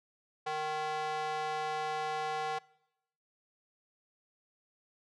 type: tone with high-pass filter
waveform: square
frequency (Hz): 154.2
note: D#3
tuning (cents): -15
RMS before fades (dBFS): -35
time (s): 0.46-2.59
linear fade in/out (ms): 10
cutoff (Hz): 680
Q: 2.5
effects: noise-tail reverb RT60 0.8 s tail -22 dB re dry + low-pass 5000 Hz 12 dB/octave